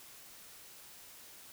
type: silence
effects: white hiss -54 dBFS RMS until 1.52 s